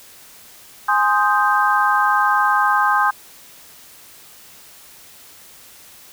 sine chord, Ab major seventh, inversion none, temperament equal, 830.6 / 1046.5 / 1244.5 / 1568 Hz, Ab5 / C6 / Eb6 / G6, 0 / 0 / 0 / 0 cents, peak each -19 dBFS, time 0.88-3.11 s, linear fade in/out 10 ms, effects white hiss -44 dBFS RMS until 6.12 s

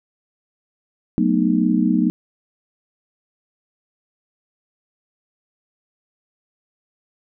sine chord, B dominant seventh, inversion second, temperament just, 185.21 / 222.2 / 246.9 / 308.7 Hz, F#3 / A3 / B3 / D#4, +2 / +17 / 0 / -14 cents, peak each -20 dBFS, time 1.18-2.1 s, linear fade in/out 0 ms, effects none

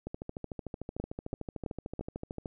two click trains, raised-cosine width 2 ms, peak -24 / -21 dBFS, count 33 / 4, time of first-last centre 0.07-2.458 / 1-1.993 s, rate 13.4 / 3.02 Hz, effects none

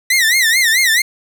sawtooth tone with vibrato, 1945 Hz, B6, 27 cents flat, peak -7 dBFS, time 0.1-1.02 s, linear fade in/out 5 ms, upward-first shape sine, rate 4.6 Hz, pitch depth 170 cents each way, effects none

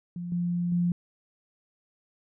sine tone with level steps, 174.61 Hz, F3, in tune, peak -32 / -25 / -22 dBFS, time 0.16-0.92 s, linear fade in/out 2 ms, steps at 0.32 / 0.72 s, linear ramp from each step 2 ms, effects none

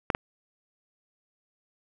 clicks, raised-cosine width 0.5 ms, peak -9 dBFS, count 2, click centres 0.102 / 0.149 s, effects none

